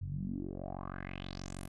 10% pulse tone with low-pass filter sweep, 46.25 Hz, F#1, in tune, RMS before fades -41 dBFS, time 0.01-1.68 s, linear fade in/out 10 ms, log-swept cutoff 100 to 12000 Hz, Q 4.9, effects none

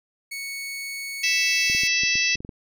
sawtooth tone, 2217 Hz, C#7, in tune, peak -27 dBFS, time 0.31-1.88 s, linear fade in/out 10 ms
harmonic tone, 659.3 Hz, E5, in tune, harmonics 3 / 4 / 5 / 6 / 7 / 8 / 9, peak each -28 / -22 / -33 / -32 / -30 / -28 / -29 dBFS, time 1.23-2.36 s, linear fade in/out 10 ms
clicks, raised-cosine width 3 ms, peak -24 dBFS, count 9, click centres 1.699 / 1.749 / 1.835 / 2.035 / 2.155 / 2.355 / 2.405 / 2.449 / 2.492 s
effects none

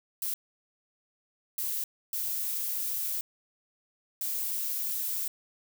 violet noise bursts at uneven times, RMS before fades -32 dBFS, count 4, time 0.22-0.34 / 1.58-1.84 / 2.13-3.21 / 4.21-5.28 s, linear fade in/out 2 ms, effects none

